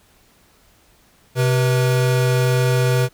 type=tone pair together; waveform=square; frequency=128.7 / 485.9 Hz; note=C3 / B4; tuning=-28 / -28 cents; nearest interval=octave + major seventh; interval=2300 cents; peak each=-16 / -23 dBFS; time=1.35-3.09 s; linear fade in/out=50 ms; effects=pink hiss -55 dBFS RMS until 3.13 s